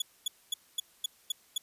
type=tone bursts; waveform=sawtooth; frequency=3417 Hz; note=G#7; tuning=49 cents sharp; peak=-25 dBFS; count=7; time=0-1.58 s; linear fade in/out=5 ms; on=20 ms; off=240 ms; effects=white hiss -63 dBFS RMS until 1.62 s + resampled to 32000 Hz